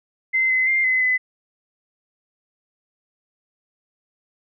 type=tone with pitch steps; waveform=sine; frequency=2067 / 2042 / 2103 / 2036 / 2015 Hz; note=C7 / C7 / C7 / C7 / B6; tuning=-22 / -43 / +8 / -48 / +34 cents; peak=-16 dBFS; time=0.33-1.18 s; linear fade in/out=20 ms; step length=170 ms; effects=none